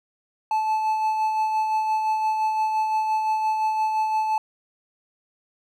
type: tone with tremolo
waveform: triangle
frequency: 870 Hz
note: A5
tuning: 20 cents flat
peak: -17 dBFS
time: 0.51-4.38 s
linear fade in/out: 2 ms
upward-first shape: sine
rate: 5.8 Hz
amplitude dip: 35%
effects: none